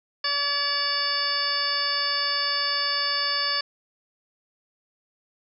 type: harmonic tone with a mistuned harmonic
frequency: 572 Hz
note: D5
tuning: 46 cents flat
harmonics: 1 / 2 / 3 / 4 / 5 / 6 / 8 / 9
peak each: -38 / -31 / -30 / -36 / -36 / -36 / -26 / -30 dBFS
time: 0.24-3.61 s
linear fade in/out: 5 ms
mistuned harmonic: 6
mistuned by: +31 cents
effects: none